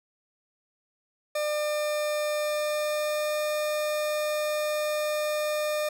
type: tone with pitch glide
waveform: 40% pulse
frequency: 600 to 604.2 Hz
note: D5 to D5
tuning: +37 to +49 cents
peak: -25 dBFS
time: 1.35-5.89 s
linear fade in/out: 5 ms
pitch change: +12 cents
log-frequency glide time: 2.4-3.4 s
effects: none